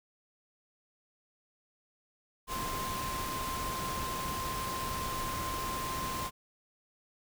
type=tone in noise; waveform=sine; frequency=1046.5 Hz; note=C6; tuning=in tune; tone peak=-36 dBFS; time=2.47-6.31 s; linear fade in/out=50 ms; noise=pink; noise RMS=-38 dBFS; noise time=2.47-6.31 s; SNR=-1 dB; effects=none